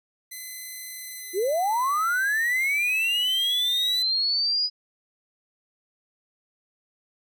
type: tone with pitch glide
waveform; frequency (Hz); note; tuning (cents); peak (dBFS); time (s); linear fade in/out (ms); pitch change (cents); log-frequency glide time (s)
5% pulse; 2032 to 1983.3; B6 to B6; +49 to +7; -26; 0.31-4.03; 10; -42; 0.88-3.63
type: linear sweep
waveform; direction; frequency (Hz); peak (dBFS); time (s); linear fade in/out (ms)
sine; up; 336.8 to 4978; -21; 1.33-4.7; 50
effects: none